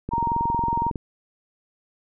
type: click train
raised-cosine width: 3 ms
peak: -16 dBFS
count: 20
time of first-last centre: 0.09-0.958 s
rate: 21.9 Hz
type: tone with vibrato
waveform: sine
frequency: 932.3 Hz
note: A#5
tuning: in tune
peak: -21 dBFS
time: 0.11-0.91 s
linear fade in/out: 20 ms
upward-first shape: square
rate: 16 Hz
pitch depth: 10 cents each way
effects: none